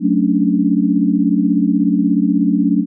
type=chord; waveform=sine; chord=D major seventh; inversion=first; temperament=equal; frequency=185 / 220 / 277.2 / 293.7 Hz; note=F#3 / A3 / C#4 / D4; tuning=0 / 0 / 0 / 0 cents; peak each=-17 dBFS; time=0-2.86 s; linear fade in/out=50 ms; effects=none